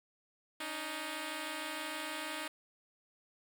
5% pulse tone pair together, 284.7 / 311.1 Hz, C#4 / D#4, +46 / 0 cents, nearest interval major second, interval 154 cents, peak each -33 / -28 dBFS, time 0.6-2.48 s, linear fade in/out 5 ms, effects none

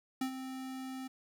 square tone with ADSR envelope, 261.6 Hz, C4, in tune, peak -31 dBFS, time 0.21-1.08 s, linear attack 5 ms, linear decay 88 ms, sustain -10 dB, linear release 12 ms, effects 11-bit

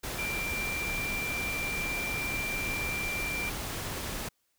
sine tone in noise, 2363 Hz, D7, 10 cents sharp, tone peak -32 dBFS, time 0.18-3.5 s, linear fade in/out 10 ms, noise pink, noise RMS -36 dBFS, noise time 0.03-4.29 s, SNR +1 dB, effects white hiss -75 dBFS RMS until 4.58 s

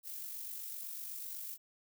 violet noise with amplitude modulation, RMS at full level -42 dBFS, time 0.03-1.58 s, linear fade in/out 50 ms, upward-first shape sine, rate 48 Hz, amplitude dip 40%, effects none

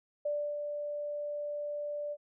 sine tone with ADSR envelope, 587.3 Hz, D5, in tune, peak -29 dBFS, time 0.25-2.17 s, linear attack 8 ms, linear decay 300 ms, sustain -5 dB, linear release 49 ms, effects none

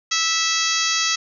harmonic tone, 655 Hz, E5, 11 cents flat, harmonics 2 / 3 / 4 / 5 / 6 / 7 / 8 / 9 / 10, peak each -27 / -27 / -27 / -27 / -27 / -27 / -27 / -27 / -27 dBFS, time 0.11-1.16 s, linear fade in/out 10 ms, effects none

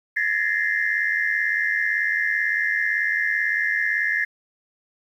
sine tone cluster, 1681 / 1759 / 1864 / 2080 Hz, G#6 / A6 / A#6 / C7, +20 / -1 / -1 / -11 cents, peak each -25 dBFS, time 0.16-4.25 s, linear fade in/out 10 ms, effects tanh soft clip ceiling -10 dBFS + 9-bit

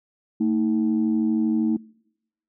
sine tone pair together, 224.6 / 317.3 Hz, A3 / D#4, +36 / +34 cents, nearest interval tritone, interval 598 cents, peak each -19 / -22 dBFS, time 0.4-1.77 s, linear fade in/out 10 ms, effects noise-tail reverb RT60 0.8 s tail -24 dB re dry + tanh soft clip ceiling -13 dBFS

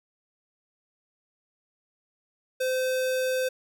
square tone, 515 Hz, C5, 28 cents flat, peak -25 dBFS, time 2.6-3.49 s, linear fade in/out 10 ms, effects none

